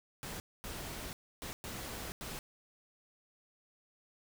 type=noise bursts at uneven times; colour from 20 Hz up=pink; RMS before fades=-43 dBFS; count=5; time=0.23-0.4 / 0.64-1.13 / 1.42-1.53 / 1.64-2.12 / 2.21-2.39 s; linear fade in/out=0 ms; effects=none